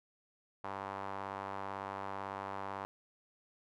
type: tone with band-pass filter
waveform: sawtooth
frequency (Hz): 98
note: G2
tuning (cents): 0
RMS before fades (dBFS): -42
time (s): 0.64-2.85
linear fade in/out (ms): 0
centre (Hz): 970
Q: 2.3
effects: none